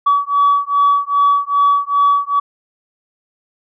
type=beating tone pair; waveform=sine; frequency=1138 / 1140.5 Hz; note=C#6 / C#6; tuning=+45 / +49 cents; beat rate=2.5 Hz; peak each=-13 dBFS; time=0.06-2.4 s; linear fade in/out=10 ms; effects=tanh soft clip ceiling -5 dBFS